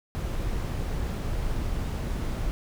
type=noise; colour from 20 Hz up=brown; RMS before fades=-29 dBFS; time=0.15-2.51 s; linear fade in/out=0 ms; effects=none